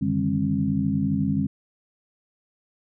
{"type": "tone cluster", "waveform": "sine", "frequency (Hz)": [92.5, 146.2, 157.8, 201.1, 268.8], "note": ["F#2", "D3", "D#3", "G3", "C4"], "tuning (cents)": [0, -7, 25, 44, 47], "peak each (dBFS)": [-32, -28, -30, -24, -26], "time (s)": [0.01, 1.47], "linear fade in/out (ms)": 10, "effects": []}